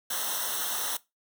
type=noise with comb filter; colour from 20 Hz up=white; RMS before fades=-31 dBFS; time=0.1-0.97 s; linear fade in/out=5 ms; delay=0.42 ms; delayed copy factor=-0.9; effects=noise-tail reverb RT60 0.2 s tail -19 dB re dry